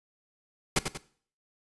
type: noise with echo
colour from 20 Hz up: pink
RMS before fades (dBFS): -23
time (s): 0.76-0.79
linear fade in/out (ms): 5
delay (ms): 93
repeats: 2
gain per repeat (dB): -7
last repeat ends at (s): 0.976
effects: noise-tail reverb RT60 0.5 s tail -17 dB re dry + resampled to 24000 Hz